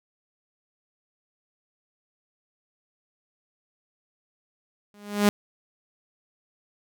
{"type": "tone with exponential growth", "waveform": "sawtooth", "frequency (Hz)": 205.6, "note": "G#3", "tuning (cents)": -17, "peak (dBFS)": -10, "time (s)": [4.94, 5.29], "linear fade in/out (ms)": 0, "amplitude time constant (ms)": 76, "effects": []}